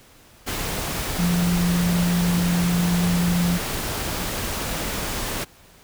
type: tone in noise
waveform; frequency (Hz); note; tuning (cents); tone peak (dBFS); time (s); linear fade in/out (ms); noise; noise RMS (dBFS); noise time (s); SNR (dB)
sine; 174.61; F3; 0; -18; 1.18-3.58; 20; pink; -27; 0.46-5.45; +6
effects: pink hiss -51 dBFS RMS until 5.83 s